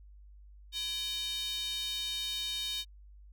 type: tone with high-pass filter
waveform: square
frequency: 337.8 Hz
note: E4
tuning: 42 cents sharp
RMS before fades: -36 dBFS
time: 0.72-2.85 s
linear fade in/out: 50 ms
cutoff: 3500 Hz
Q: 7.9
effects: added 50 Hz sine -51 dBFS peak until 3.32 s